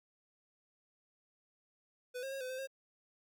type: tone with pitch steps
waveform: square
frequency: 497.8 / 537 / 543 / 509 / 518 / 537 Hz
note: B4 / C5 / C#5 / C5 / C5 / C5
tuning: +14 / +45 / -36 / -48 / -17 / +45 cents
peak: -40 dBFS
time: 2.14-2.674 s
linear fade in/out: 20 ms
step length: 89 ms
effects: none